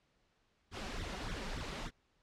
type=noise with flanger; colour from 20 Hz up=pink; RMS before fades=-41 dBFS; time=0.71-1.91 s; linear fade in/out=50 ms; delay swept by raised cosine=0.52 to 5.32 ms; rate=3.4 Hz; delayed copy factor=+0.95; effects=pink hiss -75 dBFS RMS until 2.22 s + low-pass 5000 Hz 12 dB/octave